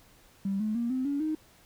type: tone with pitch steps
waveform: triangle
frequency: 195.9 / 214.9 / 235.7 / 258.5 / 283.5 / 311 Hz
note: G3 / A3 / A#3 / C4 / C#4 / D#4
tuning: -1 / -41 / +19 / -21 / +39 / -1 cents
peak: -23 dBFS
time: 0.45-1.35 s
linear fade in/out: 5 ms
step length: 150 ms
effects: tanh soft clip ceiling -25 dBFS + pink hiss -59 dBFS RMS until 1.65 s